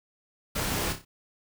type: noise with echo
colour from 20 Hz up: pink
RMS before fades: -30 dBFS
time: 0.55-0.93 s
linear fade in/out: 10 ms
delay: 30 ms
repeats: 4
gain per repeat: -7 dB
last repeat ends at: 1.05 s
effects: none